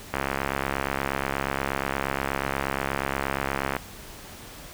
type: click train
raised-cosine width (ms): 0.5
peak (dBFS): -10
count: 249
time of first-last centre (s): 0.14-3.766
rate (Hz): 68.4
effects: pink hiss -43 dBFS RMS until 4.73 s